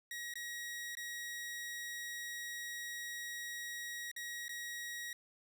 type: tone with dropouts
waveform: sawtooth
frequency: 1900 Hz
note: A#6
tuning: 33 cents sharp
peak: -38 dBFS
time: 0.11-5.13 s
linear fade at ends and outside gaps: 2 ms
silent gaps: 0.339-0.355 / 0.952-0.97 / 4.115-4.163 / 4.482-4.492 s
effects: none